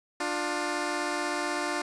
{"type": "tone pair together", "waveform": "10% pulse", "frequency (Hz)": [297, 353.2], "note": ["D4", "F4"], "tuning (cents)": [20, 20], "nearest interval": "minor third", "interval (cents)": 300, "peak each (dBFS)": -23, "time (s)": [0.2, 1.82], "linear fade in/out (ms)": 5, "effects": ["resampled to 22050 Hz", "9-bit"]}